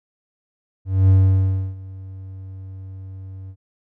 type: tone with ADSR envelope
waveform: triangle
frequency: 95.2 Hz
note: F#2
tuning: 50 cents sharp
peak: -7 dBFS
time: 0.85-3.56 s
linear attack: 240 ms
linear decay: 660 ms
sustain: -23 dB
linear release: 64 ms
effects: none